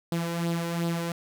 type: tone with flanger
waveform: sawtooth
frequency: 169.1 Hz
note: E3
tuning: 44 cents sharp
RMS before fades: -29 dBFS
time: 0.12-1.12 s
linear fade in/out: 2 ms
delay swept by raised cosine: 0.22 to 2.12 ms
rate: 2.7 Hz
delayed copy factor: +0.55
effects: none